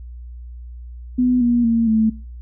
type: tone with pitch steps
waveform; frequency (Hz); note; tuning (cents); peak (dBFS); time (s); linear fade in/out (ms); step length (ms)
sine; 249.8 / 239.5 / 229.6 / 220.1; B3 / A#3 / A#3 / A3; +20 / +47 / -26 / +1; -13; 1.18-2.1; 10; 230
effects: noise-tail reverb RT60 0.5 s tail -25 dB re dry + added 60 Hz sine -32 dBFS peak until 2.41 s